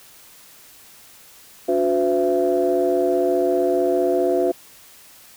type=tone cluster; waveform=sine; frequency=288.6 / 363.9 / 508 / 670 Hz; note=D4 / F#4 / B4 / E5; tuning=-30 / -29 / +49 / +28 cents; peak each=-25 / -19 / -22 / -21 dBFS; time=1.68-4.52 s; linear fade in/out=10 ms; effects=tanh soft clip ceiling -8 dBFS + white hiss -47 dBFS RMS until 5.36 s